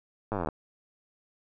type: slowing click train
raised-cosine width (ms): 1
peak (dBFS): -17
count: 16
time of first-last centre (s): 0.32-0.487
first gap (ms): 9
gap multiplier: 1.03
effects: none